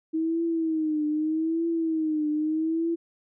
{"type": "tone with vibrato", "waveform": "sine", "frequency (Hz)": 317.3, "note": "D#4", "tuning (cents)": 34, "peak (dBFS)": -23, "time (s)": [0.13, 2.96], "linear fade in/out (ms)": 20, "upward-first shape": "triangle", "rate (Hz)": 0.81, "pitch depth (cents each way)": 99, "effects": []}